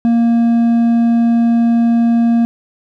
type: tone with hard clipping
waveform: triangle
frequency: 233.1 Hz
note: A#3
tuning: in tune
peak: -10 dBFS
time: 0.05-2.45 s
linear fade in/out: 0 ms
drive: 7 dB
effects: none